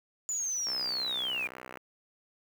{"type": "linear sweep", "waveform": "sine", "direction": "down", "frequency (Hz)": [7040, 2349], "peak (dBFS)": -30, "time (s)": [0.29, 1.47], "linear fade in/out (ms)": 0}
{"type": "click train", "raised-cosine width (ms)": 0.5, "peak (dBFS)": -27, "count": 71, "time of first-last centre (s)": [0.67, 1.772], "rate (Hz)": 63.5}
{"effects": ["high-pass 150 Hz 12 dB/octave", "8-bit"]}